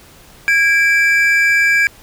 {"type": "tone pair together", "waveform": "triangle", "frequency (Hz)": [1639.5, 2332], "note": ["G#6", "D7"], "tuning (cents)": [-23, -13], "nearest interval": "tritone", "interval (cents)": 610, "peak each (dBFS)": -11, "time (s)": [0.48, 1.87], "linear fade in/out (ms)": 0, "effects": ["pink hiss -43 dBFS RMS until 2.02 s"]}